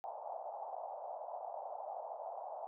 pink band-pass noise, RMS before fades -45 dBFS, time 0.04-2.67 s, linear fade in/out 0 ms, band 630 to 840 Hz, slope 48 dB/octave, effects none

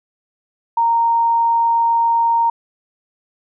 sine tone, 927 Hz, A#5, 10 cents flat, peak -12 dBFS, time 0.77-2.5 s, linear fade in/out 5 ms, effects none

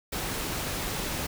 pink noise, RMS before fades -32 dBFS, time 0.12-1.27 s, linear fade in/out 10 ms, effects none

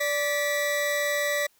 40% pulse tone pair together, 583 / 1954.2 Hz, D5 / B6, -13 / -19 cents, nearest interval octave + major sixth, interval 2094 cents, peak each -26 dBFS, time 0-1.47 s, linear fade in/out 10 ms, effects white hiss -64 dBFS RMS until 1.59 s

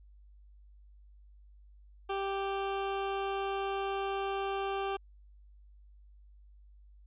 20% pulse tone, 392 Hz, G4, in tune, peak -27 dBFS, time 2.09-4.97 s, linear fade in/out 10 ms, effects added 50 Hz sine -54 dBFS peak until 7.06 s + resampled to 8000 Hz

